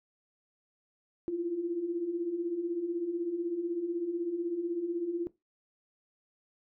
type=beating tone pair; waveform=sine; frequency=329.6 / 345.6 Hz; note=E4 / F4; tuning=0 / -18 cents; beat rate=16 Hz; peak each=-38 / -31 dBFS; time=1.28-5.27 s; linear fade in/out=0 ms; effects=noise-tail reverb RT60 0.2 s tail -18 dB re dry